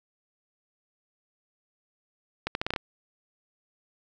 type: accelerating click train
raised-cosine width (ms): 0.3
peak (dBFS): -12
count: 7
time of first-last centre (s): 2.47-2.762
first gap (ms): 81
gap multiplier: 0.79
effects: none